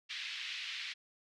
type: band-pass noise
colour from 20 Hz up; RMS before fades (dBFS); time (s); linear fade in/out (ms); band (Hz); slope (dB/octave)
pink; -42; 0.09-0.94; 20; 2100 to 4200; 24
effects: none